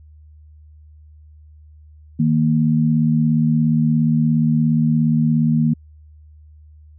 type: tone pair together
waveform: sine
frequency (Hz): 155.8 / 232.9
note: D#3 / A#3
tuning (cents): +3 / -1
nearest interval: perfect fifth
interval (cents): 696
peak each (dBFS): -16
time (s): 2.19-5.74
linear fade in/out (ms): 10
effects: added 76 Hz sine -42 dBFS peak until 6.98 s